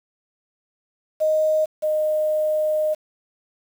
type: tone pair in turn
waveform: sine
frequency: 622.3 / 615.5 Hz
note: D#5 / D#5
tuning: 0 / -19 cents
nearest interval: unison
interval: 19 cents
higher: first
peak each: -16 / -18 dBFS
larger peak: first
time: 1.2-1.66 / 1.82-2.95 s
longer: second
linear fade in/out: 20 ms
effects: 7-bit